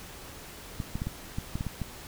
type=clicks; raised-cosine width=5 ms; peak=-19 dBFS; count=9; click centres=0.802 / 0.955 / 1.019 / 1.07 / 1.385 / 1.555 / 1.609 / 1.667 / 1.817 s; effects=pink hiss -45 dBFS RMS until 2.07 s